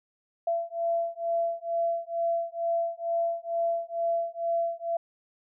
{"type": "beating tone pair", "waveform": "sine", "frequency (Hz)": [674, 676.2], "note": ["E5", "E5"], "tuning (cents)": [38, 44], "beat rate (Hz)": 2.2, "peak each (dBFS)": -29, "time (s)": [0.47, 4.97], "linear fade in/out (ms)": 5, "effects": []}